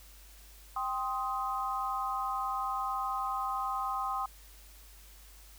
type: chord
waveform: sine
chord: C minor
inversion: second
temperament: just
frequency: 784.9 / 1046.5 / 1255.8 Hz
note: G5 / C6 / Eb6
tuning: +2 / 0 / +16 cents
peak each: -36 / -35 / -35 dBFS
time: 0.76-4.26 s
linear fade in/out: 5 ms
effects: added 50 Hz sine -53 dBFS peak until 5.58 s + white hiss -57 dBFS RMS until 5.58 s